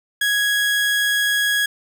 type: tone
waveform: 30% pulse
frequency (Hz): 1661.2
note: G#6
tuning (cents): 0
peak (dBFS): -14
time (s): 0.21-1.66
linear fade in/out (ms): 5
effects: none